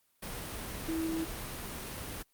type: tone in noise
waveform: sine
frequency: 324.1 Hz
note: E4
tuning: 29 cents flat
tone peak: -31 dBFS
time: 0.88-1.25 s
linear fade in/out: 10 ms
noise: pink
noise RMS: -40 dBFS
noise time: 0.22-2.23 s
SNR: +6 dB
effects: white hiss -72 dBFS RMS until 2.33 s + Opus 32 kbps